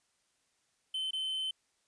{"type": "tone with dropouts", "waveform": "triangle", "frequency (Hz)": 3069, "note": "G7", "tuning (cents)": -37, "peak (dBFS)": -31, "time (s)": [0.94, 1.51], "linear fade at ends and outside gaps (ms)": 5, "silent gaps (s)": [1.109, 1.131], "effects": ["white hiss -75 dBFS RMS until 1.87 s", "resampled to 22050 Hz"]}